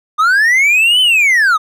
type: linear two-way sweep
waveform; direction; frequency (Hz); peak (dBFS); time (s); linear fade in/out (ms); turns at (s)
triangle; up then down; 1200 to 3070 to 1200; -6; 0.18-1.58; 20; 1.01
effects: none